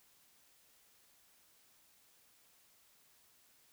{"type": "silence", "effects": ["white hiss -68 dBFS RMS until 3.72 s"]}